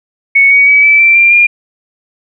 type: tone with pitch steps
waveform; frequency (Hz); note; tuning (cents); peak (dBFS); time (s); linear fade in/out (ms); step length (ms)
sine; 2217 / 2248 / 2279 / 2311 / 2343 / 2376 / 2409; C#7 / C#7 / C#7 / D7 / D7 / D7 / D7; 0 / +24 / +47 / -28 / -5 / +20 / +43; -3; 0.35-1.47; 10; 160
effects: none